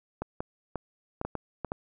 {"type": "clicks", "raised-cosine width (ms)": 1, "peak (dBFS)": -18, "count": 8, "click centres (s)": [0.22, 0.405, 0.757, 1.214, 1.25, 1.353, 1.647, 1.719], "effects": []}